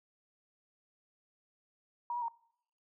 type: tone with pitch steps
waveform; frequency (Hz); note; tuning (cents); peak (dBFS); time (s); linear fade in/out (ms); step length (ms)
sine; 954 / 967 / 927; A#5 / B5 / A#5; +40 / -37 / -10; -33; 2.1-2.283; 2; 61
effects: noise-tail reverb RT60 0.7 s tail -23 dB re dry